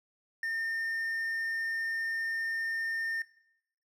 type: tone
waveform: triangle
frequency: 1815 Hz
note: A#6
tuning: 47 cents flat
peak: -29 dBFS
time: 0.43-3.22 s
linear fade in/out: 2 ms
effects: noise-tail reverb RT60 0.8 s tail -19 dB re dry